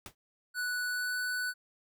pink noise with exponential decay, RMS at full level -40 dBFS, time 0.06-0.15 s, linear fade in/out 1 ms, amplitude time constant 18 ms
square tone with pitch glide, 1480 to 1490.3 Hz, F#6 to F#6, 0 to +12 cents, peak -32 dBFS, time 0.54-1.54 s, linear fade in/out 50 ms, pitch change +12 cents, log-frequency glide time 0.87-1.17 s
effects none

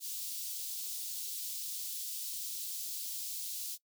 white high-pass noise, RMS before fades -40 dBFS, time 0-3.78 s, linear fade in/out 50 ms, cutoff 3600 Hz, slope 24 dB/octave, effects noise-tail reverb RT60 0.1 s tail -20 dB re dry

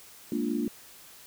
sine chord, Bb dominant seventh, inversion third, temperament equal, 207.7 / 233.1 / 293.7 / 349.2 Hz, Ab3 / Bb3 / D4 / F4, 0 / 0 / 0 / 0 cents, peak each -36 / -30 / -31 / -34 dBFS, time 0.32-0.68 s, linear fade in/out 2 ms, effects white hiss -51 dBFS RMS until 1.26 s

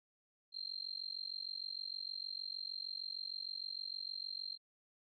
sine tone with amplitude modulation, 4169 Hz, C8, 7 cents flat, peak -37 dBFS, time 0.52-4.58 s, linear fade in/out 50 ms, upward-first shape sine, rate 46.5 Hz, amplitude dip 100%, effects none

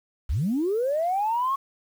sine linear sweep, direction up, 46.25 to 1112 Hz, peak -21 dBFS, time 0.29-1.56 s, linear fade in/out 10 ms, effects tanh soft clip ceiling -17 dBFS + 8-bit

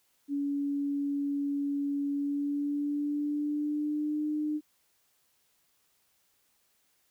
sine tone with pitch glide, 283.5 to 302.1 Hz, C#4 to D4, +39 to +49 cents, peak -28 dBFS, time 0.28-4.61 s, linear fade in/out 50 ms, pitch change +110 cents, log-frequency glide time 2.12-4.27 s, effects white hiss -71 dBFS RMS until 7.1 s

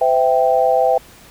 sine chord, C major, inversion none, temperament equal with one note detuned, 510.7 / 659.3 / 784 Hz, C5 / E5 / G5, -42 / 0 / 0 cents, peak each -16 dBFS, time 0.01-0.98 s, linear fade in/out 5 ms, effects pink hiss -44 dBFS RMS until 1.3 s

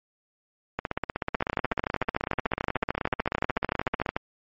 two click trains, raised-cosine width 0.5 ms, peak -12 / -9 dBFS, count 54 / 39, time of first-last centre 0.79-4.062 / 1.35-4.165 s, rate 16.2 / 13.5 Hz, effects MP3 32 kbps

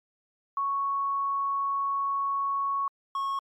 sine / triangle tone pair in turn, 1108.7 / 1097.2 Hz, C#6 / C#6, 0 / -18 cents, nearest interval unison, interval 18 cents, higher first, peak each -25 / -25 dBFS, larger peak neither, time 0.57-2.88 / 3.15-3.39 s, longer first, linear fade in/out 2 ms, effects MP3 64 kbps

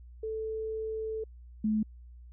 sine tone pair in turn, 439.4 / 215.4 Hz, A4 / A3, -2 / -37 cents, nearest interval octave, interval 1235 cents, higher first, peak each -32 / -25 dBFS, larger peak second, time 0.23-1.24 / 1.64-1.83 s, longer first, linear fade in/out 5 ms, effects added 60 Hz sine -47 dBFS peak until 2.32 s

